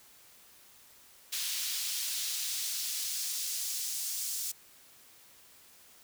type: noise with high-pass filter sweep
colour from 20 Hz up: pink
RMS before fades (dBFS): -35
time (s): 1.32-4.52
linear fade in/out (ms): 10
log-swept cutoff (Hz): 3500 to 6300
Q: 1.1
effects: white hiss -58 dBFS RMS until 6.03 s